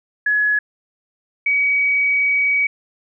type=tone pair in turn; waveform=sine; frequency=1691 / 2266 Hz; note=G#6 / C#7; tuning=+31 / +37 cents; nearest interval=perfect fourth; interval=506 cents; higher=second; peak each=-14 dBFS; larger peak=neither; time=0.26-0.59 / 1.46-2.67 s; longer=second; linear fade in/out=5 ms; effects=none